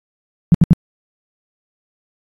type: tone bursts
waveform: sine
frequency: 169 Hz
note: E3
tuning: 43 cents sharp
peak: -4 dBFS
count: 3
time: 0.52-0.732 s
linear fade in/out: 0 ms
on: 24 ms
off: 70 ms
effects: AAC 32 kbps